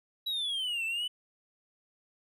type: exponential two-way sweep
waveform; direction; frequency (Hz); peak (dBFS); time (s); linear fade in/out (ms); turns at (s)
triangle; down then up; 3930 to 2637 to 3011; -29; 0.26-1.08; 10; 0.85
effects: none